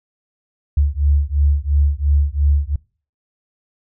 sine beating tone pair, 70.7 / 73.6 Hz, C#2 / D2, +35 / +4 cents, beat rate 2.9 Hz, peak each -16 dBFS, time 0.77-2.76 s, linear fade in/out 5 ms, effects noise-tail reverb RT60 0.4 s tail -24 dB re dry

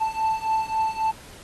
triangle beating tone pair, 880 / 883.7 Hz, A5 / A5, 0 / +7 cents, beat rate 3.7 Hz, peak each -24 / -22 dBFS, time 0-1.12 s, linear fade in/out 20 ms, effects pink hiss -46 dBFS RMS until 1.43 s + AAC 32 kbps

